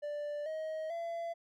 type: tone with pitch steps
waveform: triangle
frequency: 588 / 630.2 / 675.4 Hz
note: D5 / D#5 / E5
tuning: +2 / +22 / +42 cents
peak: -34 dBFS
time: 0.02-1.34 s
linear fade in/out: 20 ms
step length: 440 ms
effects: none